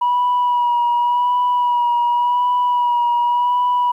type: tone with vibrato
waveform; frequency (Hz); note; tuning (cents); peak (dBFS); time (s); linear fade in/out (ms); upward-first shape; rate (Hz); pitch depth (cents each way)
sine; 971; B5; -30; -12; 0.01-3.92; 10; sine; 0.89; 24
effects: tanh soft clip ceiling -11 dBFS + 9-bit